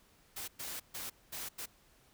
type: noise bursts at uneven times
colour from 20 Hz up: white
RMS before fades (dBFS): -42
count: 5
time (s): 0.36-0.48 / 0.59-0.8 / 0.94-1.1 / 1.32-1.49 / 1.58-1.66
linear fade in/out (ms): 10
effects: pink hiss -66 dBFS RMS until 2.13 s